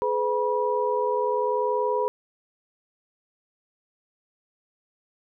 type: tone cluster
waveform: sine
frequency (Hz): 424.3 / 505 / 971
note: G#4 / B4 / B5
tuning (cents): +37 / +39 / -30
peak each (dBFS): -26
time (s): 0.02-2.08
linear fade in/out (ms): 0
effects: none